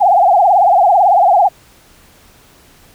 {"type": "tone with vibrato", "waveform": "sine", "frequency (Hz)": 751, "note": "F#5", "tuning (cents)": 26, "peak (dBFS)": -6, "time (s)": [0, 1.49], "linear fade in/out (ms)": 20, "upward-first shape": "triangle", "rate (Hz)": 18, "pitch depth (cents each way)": 220, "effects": ["pink hiss -46 dBFS RMS until 2.94 s"]}